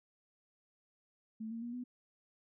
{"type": "tone with pitch steps", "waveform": "sine", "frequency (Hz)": [220.5, 229.2, 238.2, 247.6], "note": ["A3", "A#3", "A#3", "B3"], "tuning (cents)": [4, -29, 38, 5], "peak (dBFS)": -39, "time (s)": [1.4, 1.84], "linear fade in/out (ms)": 10, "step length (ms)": 110, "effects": []}